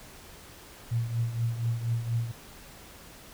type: tone with tremolo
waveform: sine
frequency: 116.54 Hz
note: A#2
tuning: in tune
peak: -23 dBFS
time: 0.91-2.32 s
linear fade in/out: 10 ms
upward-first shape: triangle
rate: 4.2 Hz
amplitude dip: 75%
effects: pink hiss -49 dBFS RMS until 3.33 s